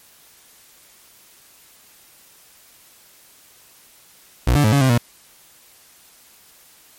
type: tone with pitch steps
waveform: 30% pulse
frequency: 61 / 145.8 / 107.5 / 140.9 / 131.3 / 119.1 Hz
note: B1 / D3 / A2 / C#3 / C3 / A#2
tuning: -21 / -12 / -40 / +29 / +6 / +38 cents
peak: -10 dBFS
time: 4.47-4.98 s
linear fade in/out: 5 ms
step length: 85 ms
effects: white hiss -50 dBFS RMS until 6.98 s + MP3 64 kbps